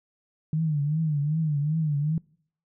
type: tone with vibrato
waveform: sine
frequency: 152 Hz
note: D#3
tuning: 40 cents flat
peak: -22 dBFS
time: 0.53-2.18 s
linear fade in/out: 2 ms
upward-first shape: triangle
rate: 2.6 Hz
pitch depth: 130 cents each way
effects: noise-tail reverb RT60 0.6 s tail -25 dB re dry